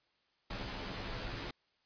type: noise with comb filter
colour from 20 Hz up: pink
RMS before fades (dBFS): -41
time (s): 0.5-1.51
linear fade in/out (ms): 5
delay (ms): 13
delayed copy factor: -0.85
effects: white hiss -75 dBFS RMS until 1.85 s + resampled to 11025 Hz